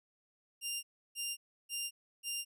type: tone bursts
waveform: 15% pulse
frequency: 2794 Hz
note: F7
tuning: in tune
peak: -29 dBFS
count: 4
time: 0.61-2.45 s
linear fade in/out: 50 ms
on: 220 ms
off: 320 ms
effects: none